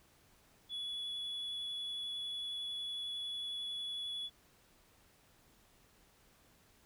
sine tone with vibrato, 3403 Hz, G#7, 41 cents sharp, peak -36 dBFS, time 0.69-4.3 s, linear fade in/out 50 ms, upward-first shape triangle, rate 11 Hz, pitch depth 12 cents each way, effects tanh soft clip ceiling -37 dBFS + pink hiss -67 dBFS RMS until 6.85 s

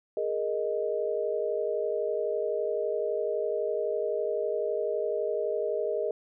sine chord, Ab suspended second, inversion none, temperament just, 415.3 / 467.2 / 623 Hz, Ab4 / Bb4 / Eb5, 0 / +4 / +2 cents, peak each -31 dBFS, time 0.17-6.11 s, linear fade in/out 2 ms, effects none

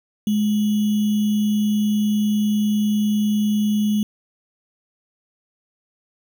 sine tone with sample-and-hold, 210 Hz, G#3, 19 cents sharp, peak -16 dBFS, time 0.27-4.03 s, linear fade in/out 2 ms, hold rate 3150 Hz, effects none

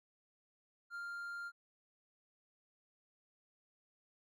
triangle tone, 1396.9 Hz, F6, in tune, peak -40 dBFS, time 0.9-1.52 s, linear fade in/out 50 ms, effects none

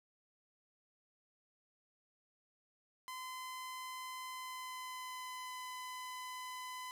sawtooth tone with pitch glide, 1025 to 1010.3 Hz, C6 to B5, -36 to +39 cents, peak -40 dBFS, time 3.08-6.91 s, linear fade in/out 0 ms, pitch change -25 cents, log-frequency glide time 4.3-5.61 s, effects none

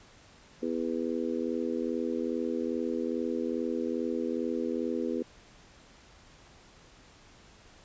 harmonic tone, 82.41 Hz, E2, in tune, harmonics 3 / 4 / 5 / 6, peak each -33 / -34 / -35 / -36 dBFS, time 0.62-5.23 s, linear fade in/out 10 ms, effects pink hiss -56 dBFS RMS until 7.84 s + resampled to 16000 Hz

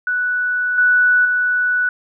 sine tone with level steps, 1480 Hz, F#6, in tune, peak -16 / -10 / -14 dBFS, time 0.07-1.89 s, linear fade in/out 2 ms, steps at 0.78 / 1.25 s, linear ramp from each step 2 ms, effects none

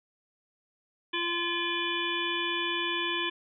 harmonic tone with a mistuned harmonic, 344.4 Hz, F4, 24 cents flat, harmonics 1 / 3 / 5 / 7 / 9 / 10, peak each -35 / -35 / -35 / -35 / -35 / -35 dBFS, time 1.13-3.3 s, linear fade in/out 10 ms, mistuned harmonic 9, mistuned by -51 cents, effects none

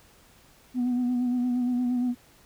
sine tone with vibrato, 246.9 Hz, B3, in tune, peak -21 dBFS, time 0.74-2.15 s, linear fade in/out 50 ms, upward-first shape sine, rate 8.6 Hz, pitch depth 33 cents each way, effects tanh soft clip ceiling -21 dBFS + pink hiss -57 dBFS RMS until 2.45 s

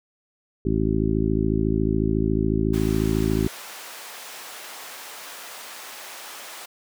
harmonic tone, 54 Hz, A1, 32 cents flat, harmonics 1 / 2 / 3 / 4 / 5 / 6 / 7, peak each -27 / -27 / -27 / -27 / -27 / -27 / -27 dBFS, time 0.65-3.48 s, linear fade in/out 5 ms
pink high-pass noise, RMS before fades -39 dBFS, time 2.73-6.66 s, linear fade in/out 10 ms, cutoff 700 Hz, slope 12 dB/octave
effects none

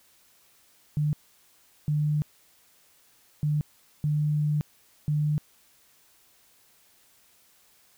sine tone bursts at uneven times, 149.8 Hz, D3, 35 cents sharp, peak -22 dBFS, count 5, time 0.97-1.13 / 1.88-2.22 / 3.43-3.61 / 4.04-4.61 / 5.08-5.38 s, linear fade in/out 0 ms, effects white hiss -61 dBFS RMS until 7.97 s

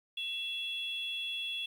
sine tone pair together, 2690 / 3371 Hz, E7 / G#7, +34 / +25 cents, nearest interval major third, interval 391 cents, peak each -38 / -35 dBFS, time 0.17-1.66 s, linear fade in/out 5 ms, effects tanh soft clip ceiling -28 dBFS + 10-bit

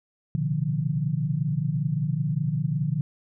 sine tone cluster, 121.5 / 132.8 / 150.6 / 175.8 Hz, B2 / C3 / D3 / F3, -28 / +26 / +44 / +12 cents, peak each -31 / -32 / -25 / -30 dBFS, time 0.35-3.01 s, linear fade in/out 0 ms, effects none

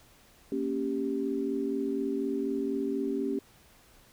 sine chord, G diminished, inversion first, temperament equal, 233.1 / 277.2 / 392 Hz, Bb3 / Db4 / G4, 0 / 0 / 0 cents, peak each -35 / -31 / -32 dBFS, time 0.52-3.39 s, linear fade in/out 2 ms, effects pink hiss -59 dBFS RMS until 4.12 s

